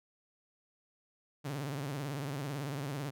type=tone with vibrato; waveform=sawtooth; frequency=140.8 Hz; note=C#3; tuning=27 cents sharp; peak=-32 dBFS; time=1.44-3.11 s; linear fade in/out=20 ms; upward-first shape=triangle; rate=18 Hz; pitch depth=160 cents each way; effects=none